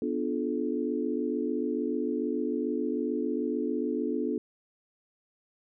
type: chord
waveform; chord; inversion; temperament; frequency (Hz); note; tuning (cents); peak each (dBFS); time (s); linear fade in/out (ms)
sine; B half-diminished seventh; none; equal with one note detuned; 246.9 / 293.7 / 349.2 / 431.9; B3 / D4 / F4 / A4; 0 / 0 / 0 / -32; -32 / -32 / -34 / -33; 0.02-4.38; 2
effects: none